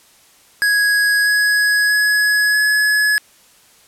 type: tone with pitch steps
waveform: square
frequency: 1661.2 / 1672.8 / 1684.4 / 1696.1 Hz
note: G#6 / G#6 / G#6 / G#6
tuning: 0 / +12 / +24 / +36 cents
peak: -13 dBFS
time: 0.62-3.18 s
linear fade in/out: 0 ms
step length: 640 ms
effects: white hiss -50 dBFS RMS until 3.87 s + low-pass 12000 Hz 12 dB/octave